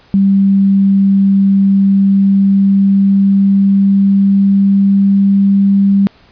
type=tone with pitch glide; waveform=sine; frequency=196 to 197.71 Hz; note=G3 to G3; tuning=0 to +15 cents; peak=-6 dBFS; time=0.14-6.07 s; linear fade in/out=0 ms; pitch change=+15 cents; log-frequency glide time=1.7-5.78 s; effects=pink hiss -46 dBFS RMS until 6.31 s + resampled to 11025 Hz